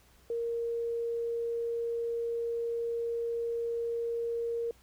sine tone, 466.2 Hz, A#4, in tune, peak -30 dBFS, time 0.3-4.71 s, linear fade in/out 2 ms, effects added 60 Hz sine -63 dBFS peak until 4.82 s + pink hiss -63 dBFS RMS until 4.82 s

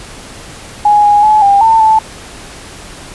sine tone with pitch steps, 832 / 826 / 854 / 800 / 896 / 876 Hz, G#5 / G#5 / G#5 / G5 / A5 / A5, +3 / -10 / +48 / +35 / +31 / -8 cents, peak -4 dBFS, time 0.85-1.99 s, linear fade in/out 5 ms, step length 190 ms, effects pink hiss -31 dBFS RMS until 3.14 s + resampled to 24000 Hz

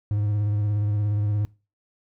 triangle tone with vibrato, 104 Hz, G#2, 3 cents sharp, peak -19 dBFS, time 0.11-1.45 s, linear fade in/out 0 ms, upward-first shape sine, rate 17 Hz, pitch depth 33 cents each way, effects noise-tail reverb RT60 0.3 s tail -22 dB re dry

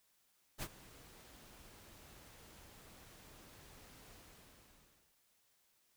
pink noise with ADSR envelope, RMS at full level -40 dBFS, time 0.58-5.16 s, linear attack 42 ms, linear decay 53 ms, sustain -19 dB, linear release 1000 ms, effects white hiss -75 dBFS RMS until 5.96 s

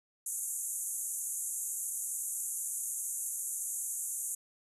white band-pass noise, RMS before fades -37 dBFS, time 0.26-4.35 s, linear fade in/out 5 ms, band 6500 to 12000 Hz, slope 96 dB/octave, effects none

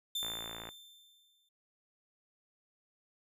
40% pulse tone with exponential decay, 3562 Hz, A7, 21 cents sharp, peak -32 dBFS, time 0.15-1.49 s, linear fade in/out 5 ms, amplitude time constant 290 ms
click train, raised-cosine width 0.5 ms, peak -29 dBFS, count 27, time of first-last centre 0.23-0.689 s, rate 56.6 Hz
effects noise-tail reverb RT60 0.2 s tail -23 dB re dry

